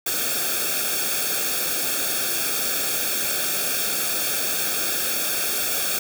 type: noise with comb filter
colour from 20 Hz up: white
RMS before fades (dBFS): -24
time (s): 0.06-5.99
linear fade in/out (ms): 5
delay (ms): 1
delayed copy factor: -0.85
effects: none